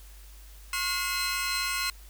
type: tone cluster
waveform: sawtooth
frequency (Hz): 1082 / 1434 / 2060 / 2570 / 4117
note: C#6 / F6 / C7 / E7 / C8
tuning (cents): -42 / +45 / -28 / -45 / -29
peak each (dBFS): -31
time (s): 0.73-1.9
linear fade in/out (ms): 2
effects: added 50 Hz sine -46 dBFS peak until 2.09 s + white hiss -55 dBFS RMS until 2.09 s